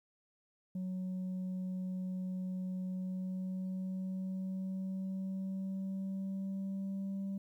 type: tone with pitch glide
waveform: sine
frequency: 185 to 195.21 Hz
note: F#3 to G3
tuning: 0 to -7 cents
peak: -33 dBFS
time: 0.75-7.38 s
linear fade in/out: 5 ms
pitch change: +93 cents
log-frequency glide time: 2.85-7.25 s
effects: tanh soft clip ceiling -35 dBFS + 12-bit